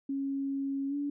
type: tone with pitch glide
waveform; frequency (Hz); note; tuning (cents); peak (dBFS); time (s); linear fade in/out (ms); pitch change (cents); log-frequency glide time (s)
sine; 274.7 to 286.5; C#4 to D4; -16 to -43; -30; 0.09-1.1; 5; +73; 0.88-0.95
effects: none